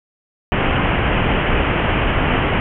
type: low-pass noise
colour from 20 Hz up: pink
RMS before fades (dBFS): -17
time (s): 0.52-2.6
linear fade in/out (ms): 0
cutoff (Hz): 3100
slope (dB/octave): 96
effects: none